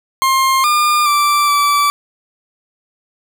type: tone with pitch steps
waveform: 40% pulse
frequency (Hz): 1062 / 1206 / 1171 / 1158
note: C6 / D6 / D6 / D6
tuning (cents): +25 / +46 / -5 / -25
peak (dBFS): -10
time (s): 0.22-1.9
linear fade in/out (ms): 0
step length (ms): 420
effects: none